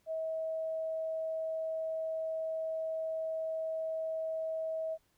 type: tone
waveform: sine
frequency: 642 Hz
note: E5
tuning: 46 cents flat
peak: -33 dBFS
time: 0.06-4.98 s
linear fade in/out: 50 ms
effects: pink hiss -73 dBFS RMS until 5.17 s